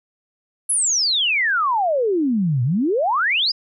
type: exponential two-way sweep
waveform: sine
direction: down then up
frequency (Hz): 11080 to 116.54 to 5200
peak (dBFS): -16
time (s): 0.69-3.52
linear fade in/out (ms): 10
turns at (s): 2.63
effects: none